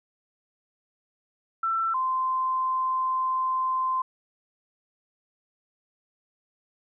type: tone pair in turn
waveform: sine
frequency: 1338 / 1037.8 Hz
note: E6 / C6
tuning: +25 / -14 cents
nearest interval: major third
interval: 439 cents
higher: first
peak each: -23 dBFS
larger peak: neither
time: 1.63-1.94 / 1.94-4.02 s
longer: second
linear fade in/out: 5 ms
effects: none